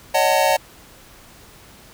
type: chord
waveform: square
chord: D# half-diminished seventh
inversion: third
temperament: just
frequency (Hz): 560 / 622.3 / 746.7 / 896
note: C#5 / D#5 / F#5 / A5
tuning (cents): +18 / 0 / +16 / +31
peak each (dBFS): -21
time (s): 0.14-0.57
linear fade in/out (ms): 10
effects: pink hiss -46 dBFS RMS until 1.93 s